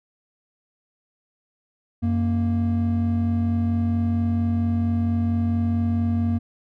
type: tone pair together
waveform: triangle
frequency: 92.5 / 233.1 Hz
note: F#2 / A#3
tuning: 0 / 0 cents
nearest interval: octave + major third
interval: 1600 cents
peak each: -20 dBFS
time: 2.02-6.39 s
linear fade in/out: 20 ms
effects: none